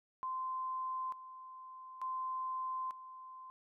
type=tone with tremolo; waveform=sine; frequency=1037 Hz; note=C6; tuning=16 cents flat; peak=-36 dBFS; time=0.23-3.5 s; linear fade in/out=0 ms; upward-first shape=square; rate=0.56 Hz; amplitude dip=75%; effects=none